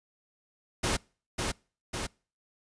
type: noise with echo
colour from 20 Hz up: pink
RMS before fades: -28 dBFS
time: 0.83-0.97 s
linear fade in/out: 10 ms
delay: 550 ms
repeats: 2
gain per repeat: -3 dB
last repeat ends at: 2.07 s
effects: noise-tail reverb RT60 0.4 s tail -26 dB re dry + resampled to 22050 Hz